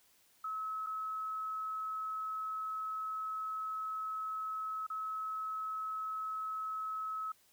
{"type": "tone with dropouts", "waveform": "sine", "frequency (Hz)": 1290, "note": "E6", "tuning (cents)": -38, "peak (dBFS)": -36, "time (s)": [0.44, 7.32], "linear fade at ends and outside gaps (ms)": 5, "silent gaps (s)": [[0.864, 0.868], [4.867, 4.9]], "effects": ["white hiss -68 dBFS RMS until 7.52 s"]}